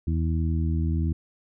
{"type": "harmonic tone", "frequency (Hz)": 81, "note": "E2", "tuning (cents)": -30, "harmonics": [1, 2, 3, 4], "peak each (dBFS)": [-23, -29, -33, -35], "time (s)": [0.07, 1.13], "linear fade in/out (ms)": 5, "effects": []}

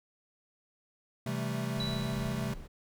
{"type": "chord", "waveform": "square", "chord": "A minor seventh", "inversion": "first", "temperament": "equal", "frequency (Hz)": [130.81, 164.81, 196, 220], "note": ["C3", "E3", "G3", "A3"], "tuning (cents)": [0, 0, 0, 0], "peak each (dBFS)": [-36, -41, -40, -38], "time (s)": [1.26, 2.54], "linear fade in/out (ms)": 5}
{"type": "noise", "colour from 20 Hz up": "brown", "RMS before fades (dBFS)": -44, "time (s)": [1.76, 2.68], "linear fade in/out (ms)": 20}
{"type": "tone with exponential decay", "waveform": "sine", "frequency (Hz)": 3941, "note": "B7", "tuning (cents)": -4, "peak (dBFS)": -33, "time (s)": [1.8, 2.59], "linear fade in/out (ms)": 2, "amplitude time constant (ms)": 170}
{"effects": []}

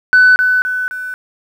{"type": "tone with echo", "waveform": "sine", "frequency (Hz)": 1500, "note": "F#6", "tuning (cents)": 23, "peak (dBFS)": -3, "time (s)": [0.13, 0.36], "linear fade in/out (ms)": 0, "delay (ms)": 260, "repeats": 3, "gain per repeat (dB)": -6, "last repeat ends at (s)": 1.14, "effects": ["tanh soft clip ceiling -2 dBFS", "7-bit"]}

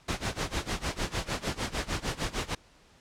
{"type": "noise with tremolo", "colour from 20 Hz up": "pink", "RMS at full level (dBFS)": -29, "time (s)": [0.08, 2.55], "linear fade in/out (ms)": 5, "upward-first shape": "sine", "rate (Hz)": 6.6, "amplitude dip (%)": 90, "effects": ["pink hiss -59 dBFS RMS until 3 s", "low-pass 7000 Hz 12 dB/octave"]}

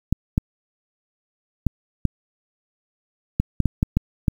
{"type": "clicks", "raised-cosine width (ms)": 5, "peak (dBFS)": -5, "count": 10, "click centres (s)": [0.126, 0.379, 1.667, 2.053, 3.4, 3.603, 3.657, 3.829, 3.97, 4.282], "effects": ["7-bit"]}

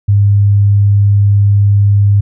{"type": "tone", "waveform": "sine", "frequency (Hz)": 101.3, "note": "G#2", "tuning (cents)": -43, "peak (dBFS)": -5, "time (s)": [0.08, 2.21], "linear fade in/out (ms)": 10, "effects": []}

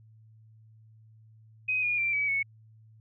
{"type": "tone with pitch steps", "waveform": "sine", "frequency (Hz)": [2515, 2435, 2357, 2282, 2210], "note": ["D#7", "D#7", "D7", "C#7", "C#7"], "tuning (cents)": [18, -38, 6, 50, -6], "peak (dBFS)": -25, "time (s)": [1.68, 2.43], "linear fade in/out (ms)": 10, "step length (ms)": 150, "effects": ["added 110 Hz sine -53 dBFS peak until 3 s"]}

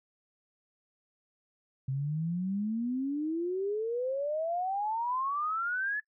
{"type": "exponential sweep", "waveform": "sine", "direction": "up", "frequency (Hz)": [130.3, 1734], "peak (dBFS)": -29, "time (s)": [1.88, 6], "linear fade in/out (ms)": 5, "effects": ["noise-tail reverb RT60 0.1 s tail -22 dB re dry"]}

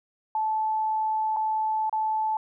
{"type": "tone with dropouts", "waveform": "sine", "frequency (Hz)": 871, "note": "A5", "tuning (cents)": -18, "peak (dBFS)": -23, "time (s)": [0.35, 2.37], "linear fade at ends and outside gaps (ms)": 2, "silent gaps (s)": [[1.364, 1.368], [1.896, 1.927]], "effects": []}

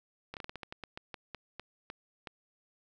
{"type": "slowing click train", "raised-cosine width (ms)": 0.3, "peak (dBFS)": -25, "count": 15, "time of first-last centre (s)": [0.34, 2.272], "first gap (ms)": 28, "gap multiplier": 1.22, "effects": []}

